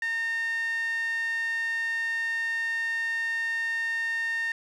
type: tone with band-pass filter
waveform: 5% pulse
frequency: 915 Hz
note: A#5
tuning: 32 cents flat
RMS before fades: -29 dBFS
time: 0.02-4.52 s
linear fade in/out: 2 ms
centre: 1800 Hz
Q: 8
effects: none